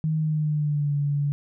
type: tone with pitch glide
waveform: sine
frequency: 156.9 to 143.88 Hz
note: D#3 to D3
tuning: +15 to -35 cents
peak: -21 dBFS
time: 0.04-1.32 s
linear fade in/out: 0 ms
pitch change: -150 cents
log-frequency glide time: 0.17-0.95 s
effects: none